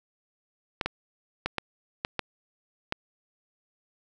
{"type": "clicks", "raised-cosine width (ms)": 0.3, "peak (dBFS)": -11, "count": 7, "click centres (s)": [0.812, 0.86, 1.46, 1.583, 2.049, 2.193, 2.924], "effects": []}